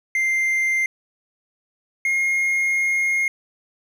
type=tone pair in turn; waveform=triangle; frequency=2093 / 2141 Hz; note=C7 / C7; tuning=0 / +39 cents; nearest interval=unison; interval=39 cents; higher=second; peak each=-16 dBFS; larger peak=neither; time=0.15-0.86 / 2.05-3.28 s; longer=second; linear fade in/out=2 ms; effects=none